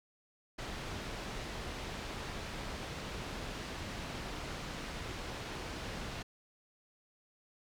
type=low-pass noise; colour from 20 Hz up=pink; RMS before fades=-42 dBFS; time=0.58-6.23 s; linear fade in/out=10 ms; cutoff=5000 Hz; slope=12 dB/octave; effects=none